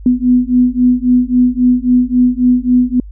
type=beating tone pair; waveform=sine; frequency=246.8 / 250.5 Hz; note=B3 / B3; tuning=-1 / +25 cents; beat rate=3.7 Hz; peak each=-11 dBFS; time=0.06-3 s; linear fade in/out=2 ms; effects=added 50 Hz sine -28 dBFS peak until 3.11 s